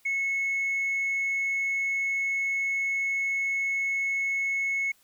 sine tone, 2193 Hz, C#7, 19 cents flat, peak -23 dBFS, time 0.05-4.92 s, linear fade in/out 10 ms, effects tanh soft clip ceiling -23 dBFS + white hiss -63 dBFS RMS until 5.03 s

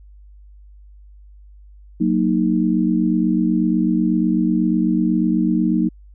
sine chord, D# minor, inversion first, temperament equal, 185 / 233.1 / 311.1 Hz, F#3 / A#3 / D#4, 0 / 0 / 0 cents, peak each -19 dBFS, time 2-5.89 s, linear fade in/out 10 ms, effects added 50 Hz sine -41 dBFS peak until 6.14 s

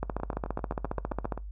two click trains, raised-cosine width 1 ms, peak -22 / -16 dBFS, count 10 / 20, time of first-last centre 0.2-1.376 / 0.03-1.323 s, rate 7.65 / 14.7 Hz, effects noise-tail reverb RT60 0.2 s tail -21 dB re dry + added 50 Hz sine -37 dBFS peak until 1.51 s

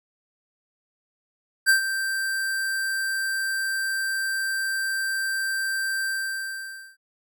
square tone with ADSR envelope, 1568 Hz, G6, in tune, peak -14 dBFS, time 1.66-6.97 s, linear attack 33 ms, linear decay 110 ms, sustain -11 dB, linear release 910 ms, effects none

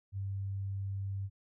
sine tone, 98 Hz, G2, in tune, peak -34 dBFS, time 0.12-1.3 s, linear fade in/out 50 ms, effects none

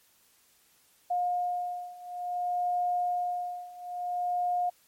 sine beating tone pair, 713 / 713.57 Hz, F5 / F5, +36 / +37 cents, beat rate 0.57 Hz, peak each -32 / -30 dBFS, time 1.1-4.7 s, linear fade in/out 10 ms, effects white hiss -64 dBFS RMS until 4.87 s + MP3 64 kbps

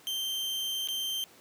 40% pulse tone with dropouts, 3136 Hz, G7, in tune, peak -30 dBFS, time 0.07-1.24 s, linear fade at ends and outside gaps 0 ms, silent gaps 0.874-0.886 s, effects pink hiss -56 dBFS RMS until 1.4 s + high-pass 200 Hz 12 dB/octave

